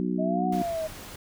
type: harmonic tone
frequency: 61.74 Hz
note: B1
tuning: in tune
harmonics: 3 / 4 / 5 / 6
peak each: -28 / -30 / -32 / -34 dBFS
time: 0-0.62 s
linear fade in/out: 0 ms
type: linear two-way sweep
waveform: sine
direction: up then down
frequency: 622.3 to 740 to 622.3 Hz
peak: -27 dBFS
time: 0.18-0.88 s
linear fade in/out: 20 ms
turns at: 0.47 s
type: noise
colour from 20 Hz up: pink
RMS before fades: -42 dBFS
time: 0.52-1.16 s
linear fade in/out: 5 ms
effects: none